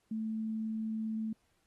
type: tone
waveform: sine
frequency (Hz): 220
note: A3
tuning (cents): 0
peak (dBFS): -33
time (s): 0.11-1.33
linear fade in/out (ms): 5
effects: pink hiss -75 dBFS RMS until 1.66 s + AAC 32 kbps